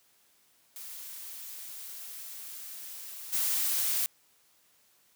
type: noise with level steps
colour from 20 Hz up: blue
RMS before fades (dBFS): -43 / -29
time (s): 0.76-4.06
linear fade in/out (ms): 0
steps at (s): 3.32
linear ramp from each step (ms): 20
effects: white hiss -66 dBFS RMS until 5.15 s + high-pass 80 Hz 12 dB/octave